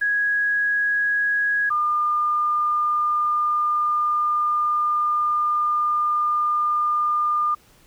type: tone pair in turn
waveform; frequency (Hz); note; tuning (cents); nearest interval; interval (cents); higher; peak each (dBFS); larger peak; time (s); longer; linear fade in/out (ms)
sine; 1661 / 1206.1; G#6 / D6; 0 / +46; tritone; 554; first; -18; neither; 0.01-1.7 / 1.7-7.55; second; 10
effects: pink hiss -55 dBFS RMS until 7.86 s